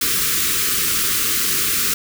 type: band-stop noise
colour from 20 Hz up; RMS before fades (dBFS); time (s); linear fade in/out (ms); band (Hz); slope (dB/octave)
white; -19; 0.01-1.94; 5; 480 to 1100; 96
effects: none